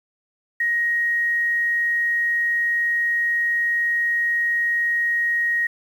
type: tone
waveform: sine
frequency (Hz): 1881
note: A#6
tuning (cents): +15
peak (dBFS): -18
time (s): 0.6-5.67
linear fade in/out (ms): 5
effects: 8-bit